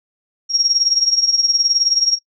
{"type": "tone with tremolo", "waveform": "sine", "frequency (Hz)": 5588, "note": "F8", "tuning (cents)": 0, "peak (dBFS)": -9, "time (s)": [0.49, 2.19], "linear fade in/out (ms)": 50, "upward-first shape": "triangle", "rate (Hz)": 19, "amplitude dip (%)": 85, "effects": ["noise-tail reverb RT60 0.1 s tail -25 dB re dry"]}